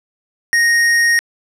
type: tone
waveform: square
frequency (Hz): 1864.7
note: A#6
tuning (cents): 0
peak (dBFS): -11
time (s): 0.53-1.19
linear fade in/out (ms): 0
effects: low-pass 10000 Hz 12 dB/octave